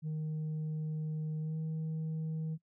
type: tone with pitch glide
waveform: sine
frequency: 155.3 to 158.56 Hz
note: D#3 to D#3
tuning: -3 to +33 cents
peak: -31 dBFS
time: 0.02-2.58 s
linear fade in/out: 50 ms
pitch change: +36 cents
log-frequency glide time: 1.4-1.57 s
effects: noise-tail reverb RT60 0.1 s tail -21 dB re dry + tanh soft clip ceiling -33 dBFS